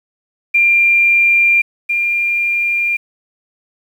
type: tone pair in turn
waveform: sine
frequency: 2386 / 2396 Hz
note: D7 / D7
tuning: +27 / +34 cents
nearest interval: unison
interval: 7 cents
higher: second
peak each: -8 / -13 dBFS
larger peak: first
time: 0.54-1.62 / 1.89-2.97 s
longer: neither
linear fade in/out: 10 ms
effects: 7-bit